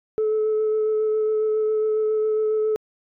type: tone with vibrato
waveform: sine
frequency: 432.4 Hz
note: A4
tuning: 30 cents flat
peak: -17 dBFS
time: 0.18-2.76 s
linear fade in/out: 0 ms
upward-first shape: sine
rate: 7.3 Hz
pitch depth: 12 cents each way
effects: tanh soft clip ceiling -16 dBFS